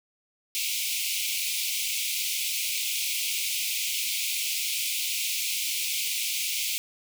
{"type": "high-pass noise", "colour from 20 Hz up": "pink", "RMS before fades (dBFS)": -29, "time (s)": [0.55, 6.78], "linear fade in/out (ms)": 0, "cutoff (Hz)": 2200, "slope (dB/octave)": 96, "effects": []}